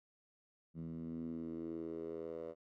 10% pulse tone with band-pass filter sweep, 82 Hz, E2, 9 cents flat, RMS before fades -44 dBFS, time 0.74-2.55 s, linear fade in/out 50 ms, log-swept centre 180 to 550 Hz, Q 3.7, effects none

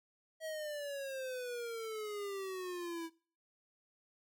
square exponential sweep, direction down, 644 to 325.8 Hz, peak -40 dBFS, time 0.4-3.1 s, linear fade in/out 50 ms, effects noise-tail reverb RT60 0.4 s tail -21 dB re dry

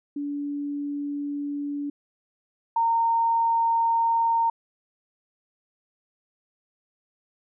sine tone pair in turn, 287.6 / 919.4 Hz, D4 / A#5, -36 / -24 cents, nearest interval octave + minor sixth, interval 2012 cents, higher second, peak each -27 / -19 dBFS, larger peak second, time 0.16-1.9 / 2.76-4.5 s, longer neither, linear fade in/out 5 ms, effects none

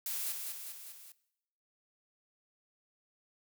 blue noise with echo, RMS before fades -37 dBFS, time 0.06-0.32 s, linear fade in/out 2 ms, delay 200 ms, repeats 4, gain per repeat -4 dB, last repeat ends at 1.12 s, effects noise-tail reverb RT60 0.8 s tail -19 dB re dry

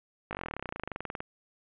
slowing click train, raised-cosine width 0.5 ms, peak -20 dBFS, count 28, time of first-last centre 0.31-1.205 s, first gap 19 ms, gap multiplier 1.04, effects resampled to 8000 Hz + 9-bit

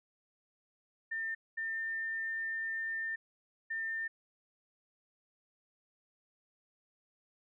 sine tone bursts at uneven times, 1802 Hz, A6, 41 cents sharp, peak -34 dBFS, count 3, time 1.11-1.35 / 1.57-3.16 / 3.7-4.08 s, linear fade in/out 10 ms, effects none

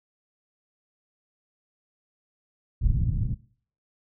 white low-pass noise, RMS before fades -24 dBFS, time 2.81-3.35 s, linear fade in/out 20 ms, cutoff 130 Hz, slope 24 dB/octave, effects noise-tail reverb RT60 0.5 s tail -20 dB re dry

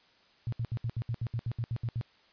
sine tone bursts, 116.54 Hz, A#2, in tune, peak -29 dBFS, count 13, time 0.47-2.012 s, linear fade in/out 0 ms, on 54 ms, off 70 ms, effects white hiss -63 dBFS RMS until 2.32 s + resampled to 11025 Hz

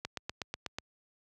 click train, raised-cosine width 0.2 ms, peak -18 dBFS, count 7, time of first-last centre 0.05-0.785 s, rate 8.16 Hz, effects high-pass 60 Hz 12 dB/octave

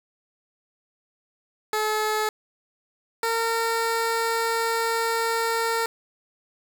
15% pulse tone pair in turn, 429.7 / 457.1 Hz, A4 / A#4, -41 / -34 cents, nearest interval minor second, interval 107 cents, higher second, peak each -16 dBFS, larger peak neither, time 1.73-2.29 / 3.23-5.86 s, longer second, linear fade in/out 2 ms, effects 8-bit

